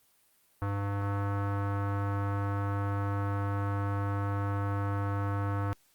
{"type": "tone with low-pass filter", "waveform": "square", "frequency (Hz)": 100.3, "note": "G2", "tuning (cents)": 40, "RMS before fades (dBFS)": -31, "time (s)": [0.62, 5.73], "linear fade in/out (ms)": 0, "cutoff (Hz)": 1300, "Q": 2.8, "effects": ["white hiss -67 dBFS RMS until 5.94 s", "Opus 32 kbps"]}